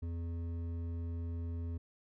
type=tone with hard clipping; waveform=sine; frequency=84.4 Hz; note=E2; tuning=41 cents sharp; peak=-38 dBFS; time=0.02-1.78 s; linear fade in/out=10 ms; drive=9 dB; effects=none